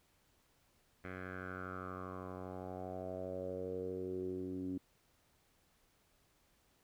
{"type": "tone with low-pass filter sweep", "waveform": "10% pulse", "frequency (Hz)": 92.5, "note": "F#2", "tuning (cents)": 0, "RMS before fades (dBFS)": -43, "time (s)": [1.04, 4.78], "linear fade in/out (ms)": 5, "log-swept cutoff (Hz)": [1900, 280], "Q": 5.5, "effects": ["pink hiss -73 dBFS RMS until 6.83 s"]}